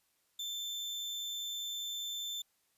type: tone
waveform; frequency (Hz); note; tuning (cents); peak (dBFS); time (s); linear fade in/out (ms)
35% pulse; 3545; A7; +12; -35; 0.39-2.42; 5
effects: white hiss -75 dBFS RMS until 2.77 s + resampled to 32000 Hz